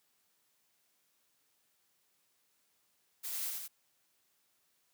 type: noise with echo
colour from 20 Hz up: blue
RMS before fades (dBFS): -40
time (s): 3.23-3.51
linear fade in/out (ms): 20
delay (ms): 86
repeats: 2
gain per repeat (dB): -2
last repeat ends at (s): 3.682
effects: white hiss -75 dBFS RMS until 4.93 s + high-pass 100 Hz 12 dB/octave